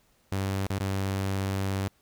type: tone with dropouts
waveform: sawtooth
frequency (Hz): 97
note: G2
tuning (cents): -18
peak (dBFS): -23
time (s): 0.32-1.88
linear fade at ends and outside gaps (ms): 0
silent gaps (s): 0.666-0.703 / 0.786-0.802
effects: pink hiss -66 dBFS RMS until 2.01 s